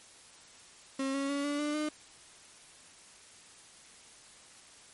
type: tone with pitch steps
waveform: 35% pulse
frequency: 269.5 / 276 / 282.6 / 289.3 / 296.3 / 303.4 Hz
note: C#4 / C#4 / C#4 / D4 / D4 / D#4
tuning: -49 / -7 / +34 / -26 / +15 / -44 cents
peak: -29 dBFS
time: 0.99-1.89 s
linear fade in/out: 5 ms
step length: 150 ms
effects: white hiss -55 dBFS RMS until 4.93 s + MP3 48 kbps